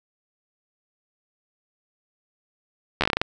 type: slowing click train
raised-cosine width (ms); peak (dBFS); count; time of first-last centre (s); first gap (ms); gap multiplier
0.3; -4; 9; 3.01-3.215; 12; 1.21
effects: none